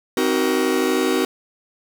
45% pulse chord, C half-diminished seventh, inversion none, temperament just, 261.6 / 314 / 376.7 / 470.9 Hz, C4 / Eb4 / Gb4 / Bb4, 0 / +16 / +31 / +18 cents, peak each -23 / -24 / -21 / -24 dBFS, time 0.17-1.25 s, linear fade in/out 2 ms, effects 8-bit

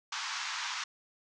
pink band-pass noise, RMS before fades -37 dBFS, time 0.12-0.84 s, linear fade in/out 5 ms, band 900 to 6700 Hz, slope 48 dB/octave, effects none

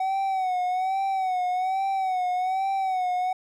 triangle tone with vibrato, 751 Hz, F#5, 26 cents sharp, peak -21 dBFS, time 0-3.33 s, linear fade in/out 5 ms, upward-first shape sine, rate 1.2 Hz, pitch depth 65 cents each way, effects none

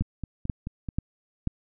two click trains, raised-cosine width 5 ms, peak -20 / -13 dBFS, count 5 / 4, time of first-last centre 0.02-0.888 / 0.01-1.473 s, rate 4.61 / 2.05 Hz, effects none

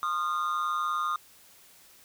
triangle tone with amplitude modulation, 1224 Hz, D#6, 29 cents flat, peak -21 dBFS, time 0.03-1.16 s, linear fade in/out 0 ms, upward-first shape sine, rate 160 Hz, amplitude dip 85%, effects white hiss -56 dBFS RMS until 2.04 s

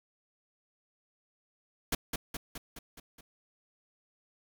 pink noise with echo, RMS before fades -30 dBFS, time 1.92-1.95 s, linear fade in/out 5 ms, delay 210 ms, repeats 6, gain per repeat -4 dB, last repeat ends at 3.21 s, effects none

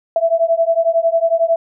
sine beating tone pair, 658 / 669 Hz, E5 / E5, -3 / +25 cents, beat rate 11 Hz, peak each -15 dBFS, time 0.16-1.56 s, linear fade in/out 2 ms, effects none

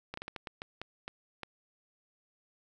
slowing click train, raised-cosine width 0.3 ms, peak -23 dBFS, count 10, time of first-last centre 0.14-1.433 s, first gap 34 ms, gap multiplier 1.34, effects none

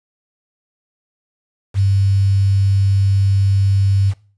sine tone with quantisation, 98 Hz, G2, in tune, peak -11 dBFS, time 1.74-4.14 s, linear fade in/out 50 ms, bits 6, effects noise-tail reverb RT60 0.4 s tail -20 dB re dry + resampled to 22050 Hz

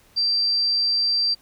sine tone, 4699 Hz, D8, in tune, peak -18 dBFS, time 0.16-1.35 s, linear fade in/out 20 ms, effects pink hiss -56 dBFS RMS until 1.41 s

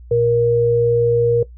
sine tone pair together, 118.1 / 472.4 Hz, A#2 / A#4, +23 / +23 cents, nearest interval 2 octaves, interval 2400 cents, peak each -21 / -12 dBFS, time 0.11-1.43 s, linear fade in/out 5 ms, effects noise-tail reverb RT60 0.1 s tail -17 dB re dry + added 60 Hz sine -36 dBFS peak until 1.57 s

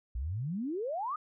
sine exponential sweep, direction up, 55 to 1284 Hz, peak -32 dBFS, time 0.15-1.16 s, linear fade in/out 5 ms, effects none

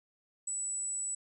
sine tone, 7902 Hz, B8, in tune, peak -33 dBFS, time 0.47-1.15 s, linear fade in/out 5 ms, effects none

